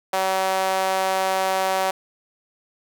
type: tone with high-pass filter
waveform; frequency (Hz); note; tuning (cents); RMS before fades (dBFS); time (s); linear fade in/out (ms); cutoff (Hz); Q
sawtooth; 189.8; F#3; +44; -22; 0.13-1.91; 5; 680; 2.6
effects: none